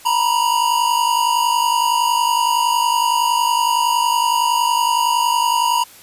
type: tone pair together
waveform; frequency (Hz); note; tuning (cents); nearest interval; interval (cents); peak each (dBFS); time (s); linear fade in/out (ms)
square; 932.3 / 983.1; A#5 / B5; 0 / -8; minor second; 92; -18; 0.05-5.84; 10
effects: white hiss -43 dBFS RMS until 6.02 s + resampled to 32000 Hz